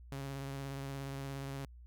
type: tone with vibrato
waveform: sawtooth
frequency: 137.2 Hz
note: C#3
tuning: 17 cents flat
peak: -36 dBFS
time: 0.12-1.65 s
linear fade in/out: 0 ms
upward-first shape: sine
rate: 17 Hz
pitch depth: 21 cents each way
effects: added 60 Hz sine -51 dBFS peak until 1.86 s